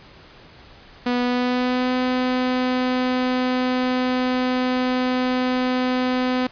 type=tone with pitch glide; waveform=sawtooth; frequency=245.6 to 253.4 Hz; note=B3 to B3; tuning=-9 to +45 cents; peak=-15 dBFS; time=1.06-6.47 s; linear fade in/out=5 ms; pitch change=+54 cents; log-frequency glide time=1.21-1.94 s; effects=pink hiss -46 dBFS RMS until 6.51 s + resampled to 11025 Hz